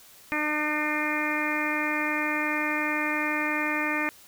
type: harmonic tone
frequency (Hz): 301.9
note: D4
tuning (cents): +48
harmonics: 1 / 2 / 3 / 4 / 5 / 6 / 7 / 8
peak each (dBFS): -31 / -36 / -35 / -34 / -37 / -31 / -32 / -32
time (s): 0.32-4.09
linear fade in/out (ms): 0
effects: white hiss -52 dBFS RMS until 4.27 s